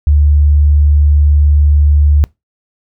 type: tone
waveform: sine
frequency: 73.42 Hz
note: D2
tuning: in tune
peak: -5 dBFS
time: 0.07-2.24 s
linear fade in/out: 0 ms
effects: noise-tail reverb RT60 0.2 s tail -24 dB re dry